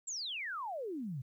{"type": "exponential sweep", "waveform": "sine", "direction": "down", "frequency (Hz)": [7700, 119.5], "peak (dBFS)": -37, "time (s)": [0.07, 1.22], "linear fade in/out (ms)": 10, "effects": ["12-bit"]}